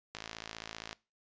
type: click train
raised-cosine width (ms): 0.2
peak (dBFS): -23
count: 44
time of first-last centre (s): 0.15-0.929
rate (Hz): 55.2
effects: noise-tail reverb RT60 0.3 s tail -22 dB re dry + resampled to 16000 Hz